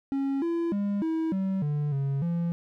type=tone with pitch steps; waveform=triangle; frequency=274 / 337.4 / 202.3 / 322.5 / 191.7 / 147.4 / 138 / 170.4 Hz; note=C#4 / E4 / G#3 / E4 / G3 / D3 / C#3 / F3; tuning=-20 / +40 / -45 / -38 / -38 / +7 / -7 / -42 cents; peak=-23 dBFS; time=0.12-2.52 s; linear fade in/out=0 ms; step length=300 ms; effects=none